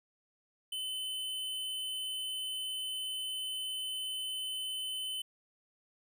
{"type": "tone", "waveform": "square", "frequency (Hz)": 3039, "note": "F#7", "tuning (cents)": 46, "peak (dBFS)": -36, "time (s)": [0.72, 5.22], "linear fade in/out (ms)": 5, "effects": []}